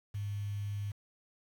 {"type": "tone with quantisation", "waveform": "sine", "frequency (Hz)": 102, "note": "G#2", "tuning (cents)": -31, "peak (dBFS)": -34, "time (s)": [0.14, 0.92], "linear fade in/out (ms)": 10, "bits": 9, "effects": []}